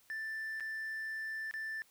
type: tone with dropouts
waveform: triangle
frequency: 1768 Hz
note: A6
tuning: 8 cents sharp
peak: -35 dBFS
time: 0.1-1.82 s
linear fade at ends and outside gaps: 0 ms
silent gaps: 0.599-0.606 / 1.511-1.539 s
effects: tanh soft clip ceiling -31 dBFS + white hiss -67 dBFS RMS until 1.9 s